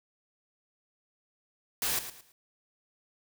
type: noise with echo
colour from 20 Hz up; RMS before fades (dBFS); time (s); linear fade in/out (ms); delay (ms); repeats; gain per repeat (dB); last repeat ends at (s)
white; -30; 1.82-1.99; 2; 110; 3; -11; 2.32
effects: none